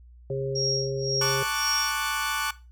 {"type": "harmonic tone", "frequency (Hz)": 135.1, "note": "C#3", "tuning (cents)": -44, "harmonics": [1, 3, 4], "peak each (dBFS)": [-30, -30, -32], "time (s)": [0.3, 1.43], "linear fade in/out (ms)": 2}
{"type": "tone with tremolo", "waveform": "sine", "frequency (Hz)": 5590, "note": "F8", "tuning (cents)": 1, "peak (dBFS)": -24, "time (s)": [0.55, 1.92], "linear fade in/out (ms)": 10, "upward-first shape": "sine", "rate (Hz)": 1.9, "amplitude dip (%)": 95}
{"type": "chord", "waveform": "sawtooth", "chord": "D major seventh", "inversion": "second", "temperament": "equal", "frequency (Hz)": [880, 1108.7, 1174.7, 1480], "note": ["A5", "C#6", "D6", "F#6"], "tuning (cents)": [0, 0, 0, 0], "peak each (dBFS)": [-30, -29, -28, -26], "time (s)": [1.21, 2.51], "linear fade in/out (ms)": 5}
{"effects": ["noise-tail reverb RT60 0.3 s tail -18 dB re dry", "added 60 Hz sine -47 dBFS peak until 2.71 s"]}